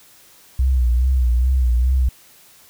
sine tone with vibrato, 62.5 Hz, B1, 21 cents sharp, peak -13 dBFS, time 0.59-2.09 s, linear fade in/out 5 ms, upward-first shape sine, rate 2.4 Hz, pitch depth 82 cents each way, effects white hiss -49 dBFS RMS until 2.69 s

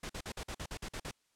pink noise bursts, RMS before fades -41 dBFS, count 10, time 0.03-1.112 s, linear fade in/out 5 ms, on 65 ms, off 48 ms, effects white hiss -75 dBFS RMS until 1.35 s + low-pass 9000 Hz 12 dB/octave

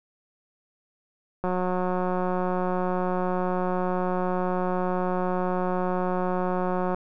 click train, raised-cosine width 1 ms, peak -14 dBFS, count 1003, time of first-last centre 1.44-6.945 s, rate 182 Hz, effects none

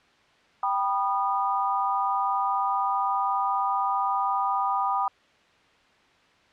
sine chord, G augmented, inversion none, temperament just, 784 / 980 / 1225 Hz, G5 / B5 / D#6, 0 / -14 / -27 cents, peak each -27 dBFS, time 0.63-5.08 s, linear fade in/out 2 ms, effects white hiss -59 dBFS RMS until 6.52 s + low-pass 3000 Hz 12 dB/octave

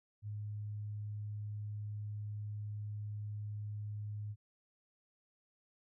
sine tone, 104.7 Hz, G#2, 15 cents sharp, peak -39 dBFS, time 0.22-4.36 s, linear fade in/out 50 ms, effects none

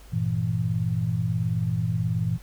sine chord, E diminished, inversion first, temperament equal, 98 / 116.54 / 164.81 Hz, G2 / Bb2 / E3, 0 / 0 / 0 cents, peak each -30 / -25 / -27 dBFS, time 0.12-2.38 s, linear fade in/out 20 ms, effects added 50 Hz sine -45 dBFS peak until 2.42 s + pink hiss -53 dBFS RMS until 2.42 s

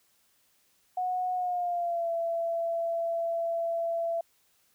sine tone with pitch glide, 732 to 671.2 Hz, F#5 to E5, -19 to +31 cents, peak -27 dBFS, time 0.97-4.21 s, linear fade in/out 5 ms, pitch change -150 cents, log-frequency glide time 1.34-2.1 s, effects white hiss -68 dBFS RMS until 4.74 s

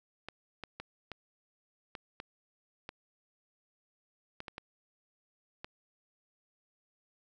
clicks, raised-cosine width 0.3 ms, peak -25 dBFS, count 11, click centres 0.286 / 0.637 / 0.8 / 1.117 / 1.952 / 2.201 / 2.891 / 4.404 / 4.482 / 4.581 / 5.645 s, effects none

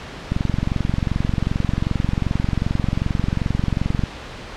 click train, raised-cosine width 5 ms, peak -7 dBFS, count 85, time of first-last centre 0.32-4.037 s, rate 22.6 Hz, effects pink hiss -34 dBFS RMS until 4.56 s + low-pass 4000 Hz 12 dB/octave

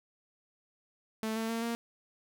sawtooth tone with pitch steps, 220 / 224.2 / 228.5 / 232.9 Hz, A3 / A3 / A#3 / A#3, 0 / +33 / -34 / -1 cents, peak -28 dBFS, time 1.23-1.75 s, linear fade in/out 0 ms, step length 130 ms, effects none

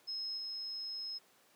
sine tone with level steps, 5160 Hz, E8, 38 cents flat, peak -37 / -39 dBFS, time 0.07-1.19 s, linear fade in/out 20 ms, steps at 0.37 s, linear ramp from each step 10 ms, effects pink hiss -66 dBFS RMS until 1.55 s + high-pass 300 Hz 12 dB/octave

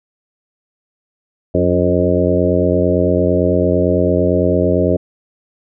harmonic tone with a mistuned harmonic, 88.9 Hz, F2, 31 cents sharp, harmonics 1 / 2 / 3 / 4 / 5 / 6 / 7, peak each -19 / -19 / -19 / -19 / -19 / -19 / -19 dBFS, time 1.54-4.97 s, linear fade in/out 10 ms, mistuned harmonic 3, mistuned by +44 cents, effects none

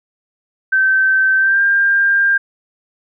sine tone with pitch glide, 1546 to 1597.7 Hz, G6 to G6, -24 to +33 cents, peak -10 dBFS, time 0.72-2.38 s, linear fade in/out 10 ms, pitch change +57 cents, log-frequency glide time 1.37-1.62 s, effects none

